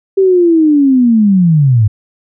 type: linear sweep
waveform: sine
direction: down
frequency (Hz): 392 to 100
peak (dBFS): -5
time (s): 0.17-1.88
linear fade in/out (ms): 10
effects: none